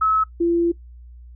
sine tone pair in turn, 1293 / 340.7 Hz, E6 / F4, -34 / -43 cents, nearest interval octave + major seventh, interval 2309 cents, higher first, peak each -15 dBFS, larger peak neither, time 0.01-0.24 / 0.4-0.72 s, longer second, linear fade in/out 10 ms, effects noise-tail reverb RT60 0.1 s tail -18 dB re dry + added 60 Hz sine -39 dBFS peak until 1.35 s

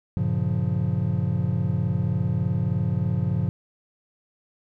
triangle chord, G half-diminished seventh, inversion none, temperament just, 98 / 117.6 / 141.12 / 176.4 Hz, G2 / Bb2 / Db3 / F3, 0 / +16 / +31 / +18 cents, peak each -25 dBFS, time 0.17-3.49 s, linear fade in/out 0 ms, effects none

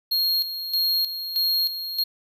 square tone with tremolo, 4258 Hz, C8, 30 cents sharp, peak -20 dBFS, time 0.11-2.04 s, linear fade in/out 10 ms, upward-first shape square, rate 1.6 Hz, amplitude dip 65%, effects none

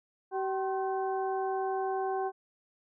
harmonic tone with a mistuned harmonic, 382.8 Hz, G4, 41 cents flat, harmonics 1 / 2 / 3 / 4, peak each -32 / -32 / -41 / -46 dBFS, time 0.31-2.32 s, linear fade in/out 50 ms, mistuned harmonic 3, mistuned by -130 cents, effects none

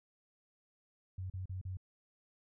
sine tone bursts, 93.2 Hz, F#2, 13 cents sharp, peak -38 dBFS, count 4, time 1.18-1.771 s, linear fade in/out 5 ms, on 120 ms, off 37 ms, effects none

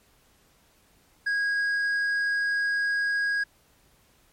triangle tone with tanh clipping, 1644 Hz, G#6, 18 cents flat, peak -24 dBFS, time 1.26-3.44 s, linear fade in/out 10 ms, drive 9 dB, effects pink hiss -62 dBFS RMS until 4.32 s + MP3 64 kbps

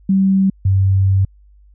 sine tone pair in turn, 192.8 / 96.4 Hz, G3 / G2, -28 / -28 cents, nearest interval octave, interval 1200 cents, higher first, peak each -10 dBFS, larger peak neither, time 0.09-0.5 / 0.65-1.25 s, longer second, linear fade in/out 5 ms, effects added 50 Hz sine -44 dBFS peak until 1.74 s

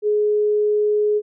sine tone, 419.9 Hz, G#4, 19 cents sharp, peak -15 dBFS, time 0.02-1.22 s, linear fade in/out 50 ms, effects none

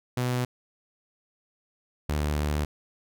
sawtooth tone pair in turn, 124.5 / 74.41 Hz, B2 / D2, +14 / +23 cents, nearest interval major sixth, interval 891 cents, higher first, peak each -21 dBFS, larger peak neither, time 0.17-0.45 / 2.09-2.65 s, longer second, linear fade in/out 5 ms, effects none

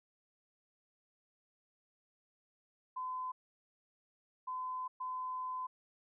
sine tone bursts at uneven times, 1019 Hz, C6, 46 cents flat, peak -37 dBFS, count 3, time 2.96-3.32 / 4.47-4.88 / 5-5.67 s, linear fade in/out 10 ms, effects none

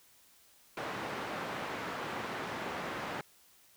white band-pass noise, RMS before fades -39 dBFS, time 0.77-3.21 s, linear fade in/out 2 ms, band 120 to 1500 Hz, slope 12 dB/octave, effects white hiss -63 dBFS RMS until 3.76 s

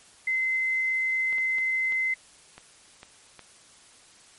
sine tone, 2060 Hz, C7, 28 cents flat, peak -23 dBFS, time 0.27-2.14 s, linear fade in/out 5 ms
clicks, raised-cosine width 0.3 ms, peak -27 dBFS, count 7, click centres 1.327 / 1.383 / 1.584 / 1.923 / 2.58 / 3.031 / 3.393 s
effects white hiss -54 dBFS RMS until 4.38 s + MP3 48 kbps

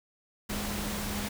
sine tone in noise, 206.3 Hz, G#3, 11 cents flat, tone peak -36 dBFS, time 0.49-1.29 s, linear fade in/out 10 ms, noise pink, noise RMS -35 dBFS, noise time 0.49-1.29 s, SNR -4 dB, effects none

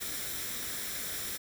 white noise with comb filter, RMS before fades -37 dBFS, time 0-1.38 s, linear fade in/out 20 ms, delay 0.54 ms, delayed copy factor +0.5, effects none

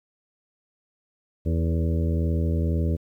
harmonic tone with a mistuned harmonic, 82 Hz, E2, 9 cents flat, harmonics 1 / 2 / 3 / 4 / 5 / 6 / 7, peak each -22 / -28 / -32 / -34 / -36 / -38 / -39 dBFS, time 1.45-2.97 s, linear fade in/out 20 ms, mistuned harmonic 5, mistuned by +39 cents, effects 10-bit

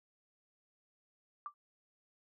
sine tone with exponential decay, 1174.7 Hz, D6, in tune, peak -35 dBFS, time 1.46-1.54 s, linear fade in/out 1 ms, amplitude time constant 16 ms, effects none

